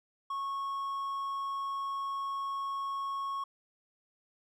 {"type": "tone", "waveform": "triangle", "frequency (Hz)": 1100, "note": "C#6", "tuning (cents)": -14, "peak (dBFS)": -31, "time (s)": [0.3, 3.44], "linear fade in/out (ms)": 5, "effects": []}